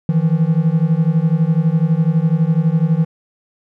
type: beating tone pair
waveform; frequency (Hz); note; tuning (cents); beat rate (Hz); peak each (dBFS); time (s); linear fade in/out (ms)
triangle; 156.1 / 168.1; D#3 / E3; +6 / +34; 12; -13; 0.09-3.05; 2
effects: none